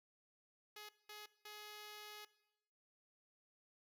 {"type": "tone bursts at uneven times", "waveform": "5% pulse", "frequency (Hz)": 420.5, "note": "G#4", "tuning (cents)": 22, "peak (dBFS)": -40, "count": 3, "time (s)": [[0.76, 0.89], [1.09, 1.26], [1.45, 2.25]], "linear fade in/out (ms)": 5, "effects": ["noise-tail reverb RT60 0.9 s tail -18 dB re dry"]}